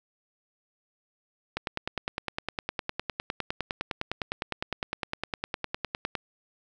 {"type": "click train", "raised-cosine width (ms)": 0.3, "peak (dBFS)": -13, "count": 46, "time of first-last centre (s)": [1.57, 6.152], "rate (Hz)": 9.82, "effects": []}